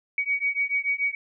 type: beating tone pair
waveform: sine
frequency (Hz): 2252 / 2258.9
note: C#7 / C#7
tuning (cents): +27 / +32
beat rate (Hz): 6.9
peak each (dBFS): -26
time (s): 0.18-1.15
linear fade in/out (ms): 2
effects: none